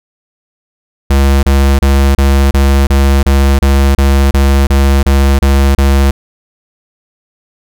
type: tone bursts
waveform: square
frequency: 68.7 Hz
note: C#2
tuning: 15 cents flat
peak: -6 dBFS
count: 14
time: 1.1-6.11 s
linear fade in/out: 5 ms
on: 330 ms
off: 30 ms
effects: none